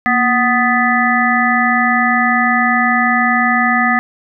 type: harmonic tone with a mistuned harmonic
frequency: 248.5 Hz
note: B3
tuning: 11 cents sharp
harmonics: 1 / 3 / 5 / 7 / 8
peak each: -17 / -17 / -17 / -17 / -17 dBFS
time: 0.06-3.99 s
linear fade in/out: 0 ms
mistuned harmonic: 1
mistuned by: -87 cents
effects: none